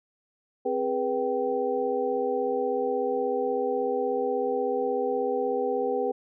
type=tone cluster; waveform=sine; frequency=261.7 / 413.3 / 489.7 / 777 Hz; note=C4 / G#4 / B4 / G5; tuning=0 / -8 / -15 / -16 cents; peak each=-34 / -29 / -27 / -32 dBFS; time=0.65-6.12 s; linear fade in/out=10 ms; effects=none